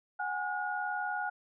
sine tone cluster, 742 / 822 / 1441 Hz, F#5 / G#5 / F#6, +5 / -18 / -46 cents, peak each -38 / -36 / -35 dBFS, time 0.19-1.3 s, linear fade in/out 10 ms, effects none

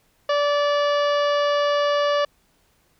harmonic tone, 580 Hz, D5, 22 cents flat, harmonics 1 / 2 / 3 / 4 / 5 / 6 / 7 / 8 / 9 / 10, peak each -19 / -24 / -30 / -40 / -32 / -37 / -45 / -37 / -45 / -48 dBFS, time 0.29-2.25 s, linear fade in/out 5 ms, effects pink hiss -63 dBFS RMS until 2.99 s

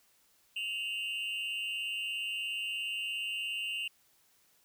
triangle tone with amplitude modulation, 2780 Hz, F7, 9 cents flat, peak -28 dBFS, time 0.56-3.88 s, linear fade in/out 5 ms, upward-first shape sine, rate 217 Hz, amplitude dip 90%, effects white hiss -68 dBFS RMS until 4.64 s

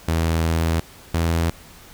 sawtooth tone pair in turn, 81.9 / 83.09 Hz, E2 / E2, -11 / +14 cents, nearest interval unison, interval 25 cents, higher second, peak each -14 dBFS, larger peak neither, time 0.08-0.8 / 1.14-1.5 s, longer first, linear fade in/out 5 ms, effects pink hiss -45 dBFS RMS until 1.93 s

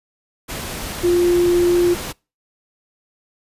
sine tone in noise, 350.4 Hz, F4, 6 cents sharp, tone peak -12 dBFS, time 1.03-1.95 s, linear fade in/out 20 ms, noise pink, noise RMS -28 dBFS, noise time 0.48-2.13 s, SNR +13 dB, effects noise-tail reverb RT60 0.3 s tail -26 dB re dry + resampled to 32000 Hz

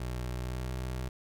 25% pulse tone with pitch glide, 61.74 to 63.15 Hz, B1 to B1, 0 to +39 cents, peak -30 dBFS, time 0-1.09 s, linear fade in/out 5 ms, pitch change +39 cents, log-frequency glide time 0.36-0.69 s, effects none

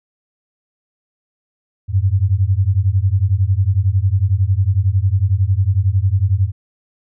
sine beating tone pair, 91.1 / 102.1 Hz, F#2 / G#2, -26 / -29 cents, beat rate 11 Hz, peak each -15 dBFS, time 1.88-6.52 s, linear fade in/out 50 ms, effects none

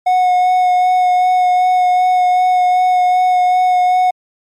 triangle tone with vibrato, 730 Hz, F#5, 24 cents flat, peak -7 dBFS, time 0.06-4.11 s, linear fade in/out 10 ms, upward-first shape sine, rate 2.6 Hz, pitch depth 13 cents each way, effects MP3 64 kbps

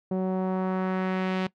sawtooth tone with low-pass filter sweep, 186.9 Hz, F#3, 18 cents sharp, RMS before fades -27 dBFS, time 0.11-1.47 s, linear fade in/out 5 ms, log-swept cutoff 560 to 3200 Hz, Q 1.2, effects noise-tail reverb RT60 0.1 s tail -20 dB re dry

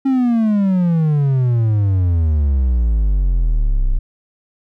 triangle exponential sweep, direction down, 273.2 to 30.35 Hz, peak -10 dBFS, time 0.05-3.99 s, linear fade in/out 10 ms, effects none

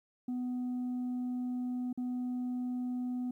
sine tone with dropouts, 248.9 Hz, B3, 14 cents sharp, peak -30 dBFS, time 0.28-3.31 s, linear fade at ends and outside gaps 5 ms, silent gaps 1.929-1.975 s, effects tanh soft clip ceiling -32 dBFS + 12-bit

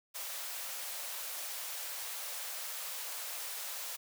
white high-pass noise, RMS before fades -41 dBFS, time 0.14-3.97 s, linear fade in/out 20 ms, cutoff 480 Hz, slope 48 dB/octave, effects none

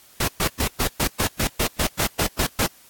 pink noise bursts, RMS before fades -21 dBFS, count 13, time 0.2-2.667 s, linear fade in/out 5 ms, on 79 ms, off 120 ms, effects white hiss -51 dBFS RMS until 2.89 s + AAC 64 kbps

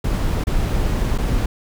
brown noise with dropouts, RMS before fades -19 dBFS, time 0.04-1.46 s, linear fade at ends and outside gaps 5 ms, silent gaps 0.439-0.469 / 1.179-1.184 s, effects none

